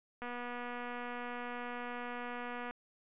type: click train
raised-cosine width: 0.5 ms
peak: -28 dBFS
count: 606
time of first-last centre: 0.22-2.71 s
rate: 243 Hz
effects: resampled to 8000 Hz